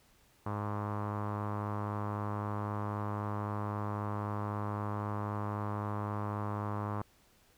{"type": "tone with low-pass filter", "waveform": "sawtooth", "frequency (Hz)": 103.83, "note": "G#2", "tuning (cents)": 0, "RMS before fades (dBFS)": -36, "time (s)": [0.46, 7.02], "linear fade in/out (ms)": 5, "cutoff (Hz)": 1100, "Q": 3.8, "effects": ["pink hiss -66 dBFS RMS until 7.57 s"]}